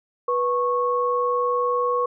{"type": "tone pair together", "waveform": "sine", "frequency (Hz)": [490, 1100], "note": ["B4", "C#6"], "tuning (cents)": [-14, -14], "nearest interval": "octave + major second", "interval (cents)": 1400, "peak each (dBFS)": -22, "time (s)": [0.28, 2.06], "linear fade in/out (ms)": 5, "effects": []}